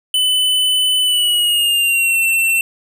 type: tone with pitch glide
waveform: square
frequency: 3010 to 2697 Hz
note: F#7 to E7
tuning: +29 to +39 cents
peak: -13 dBFS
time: 0.14-2.61 s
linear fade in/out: 2 ms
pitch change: -190 cents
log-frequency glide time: 1-2.2 s
effects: 9-bit